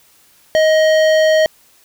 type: tone with hard clipping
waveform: triangle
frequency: 628 Hz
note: D#5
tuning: 16 cents sharp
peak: -11 dBFS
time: 0.55-1.46 s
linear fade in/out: 0 ms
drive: 18 dB
effects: white hiss -51 dBFS RMS until 1.84 s